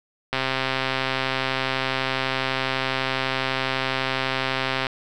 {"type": "click train", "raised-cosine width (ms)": 0.3, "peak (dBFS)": -7, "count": 600, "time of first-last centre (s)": [0.33, 4.868], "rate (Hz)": 132, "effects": []}